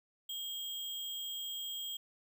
sine tone with sample-and-hold, 3235 Hz, G#7, 46 cents flat, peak -38 dBFS, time 0.29-1.97 s, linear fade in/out 5 ms, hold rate 11025 Hz, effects none

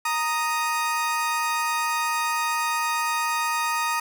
30% pulse tone pair together, 932.3 / 1244.5 Hz, A#5 / D#6, 0 / 0 cents, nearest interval perfect fourth, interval 500 cents, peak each -23 dBFS, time 0.05-4 s, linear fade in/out 5 ms, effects none

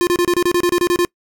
square tone bursts, 351.5 Hz, F4, 11 cents sharp, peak -13 dBFS, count 12, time 0.01-1.049 s, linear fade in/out 0 ms, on 60 ms, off 29 ms, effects noise-tail reverb RT60 0.1 s tail -25 dB re dry

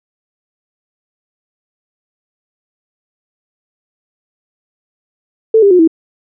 sine tone with pitch steps, 443.8 / 400 / 360.5 / 324.9 Hz, A4 / G4 / F#4 / E4, +15 / +35 / -45 / -25 cents, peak -4 dBFS, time 5.54-5.876 s, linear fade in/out 5 ms, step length 84 ms, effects none

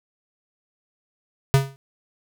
square tone with exponential decay, 136.4 Hz, C#3, 28 cents flat, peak -10 dBFS, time 1.54-1.76 s, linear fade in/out 0 ms, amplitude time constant 46 ms, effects none

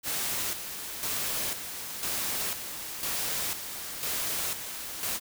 white noise with tremolo, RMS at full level -31 dBFS, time 0.03-5.2 s, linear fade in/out 50 ms, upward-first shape square, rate 1 Hz, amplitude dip 55%, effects none

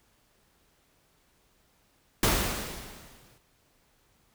pink noise with exponential decay, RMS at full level -22 dBFS, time 2.23-3.38 s, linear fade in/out 2 ms, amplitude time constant 250 ms, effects pink hiss -67 dBFS RMS until 4.34 s

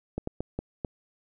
slowing click train, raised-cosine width 2 ms, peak -17 dBFS, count 5, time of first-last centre 0.18-0.848 s, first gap 94 ms, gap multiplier 1.4, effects none

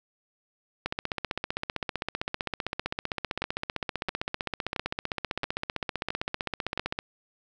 two click trains, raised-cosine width 0.3 ms, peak -13 / -13 dBFS, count 96 / 6, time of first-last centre 0.86-6.989 / 3.42-6.776 s, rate 15.5 / 1.49 Hz, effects none

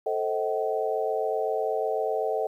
sine chord, A diminished seventh, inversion none, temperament just, 440 / 528 / 633.6 / 760.3 Hz, A4 / C5 / Eb5 / Gb5, 0 / +16 / +31 / +47 cents, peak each -28 / -32 / -30 / -31 dBFS, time 0.06-2.47 s, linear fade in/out 5 ms, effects 10-bit

